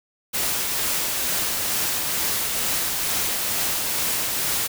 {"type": "noise with tremolo", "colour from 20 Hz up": "white", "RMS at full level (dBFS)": -23, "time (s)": [0.33, 4.68], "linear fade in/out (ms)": 20, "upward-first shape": "triangle", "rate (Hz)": 2.2, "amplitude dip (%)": 25, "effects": []}